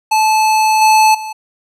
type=tone with level steps; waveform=square; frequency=869 Hz; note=A5; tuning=22 cents flat; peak=-10 / -7 / -23 dBFS; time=0.11-1.33 s; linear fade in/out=10 ms; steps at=0.81 / 1.14 s; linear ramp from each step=10 ms; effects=low-pass 11000 Hz 12 dB/octave